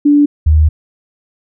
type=tone pair in turn; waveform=sine; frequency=290.9 / 77.29 Hz; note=D4 / D#2; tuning=-16 / -11 cents; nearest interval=octave + major seventh; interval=2295 cents; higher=first; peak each=-5 dBFS; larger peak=neither; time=0.05-0.26 / 0.46-0.69 s; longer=second; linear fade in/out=10 ms; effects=none